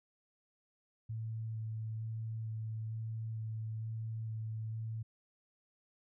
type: tone with vibrato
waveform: sine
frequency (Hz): 111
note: A2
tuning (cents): +16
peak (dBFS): -37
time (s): 1.09-5.03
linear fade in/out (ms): 10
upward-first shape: square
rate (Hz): 1.1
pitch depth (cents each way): 10
effects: none